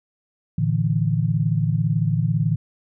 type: chord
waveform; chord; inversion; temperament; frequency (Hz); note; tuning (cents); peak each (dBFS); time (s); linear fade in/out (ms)
sine; A suspended fourth; none; equal with one note detuned; 112.83 / 146.83 / 164.81; A2 / D3 / E3; +44 / 0 / 0; -22; 0.58-2.56; 5
effects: none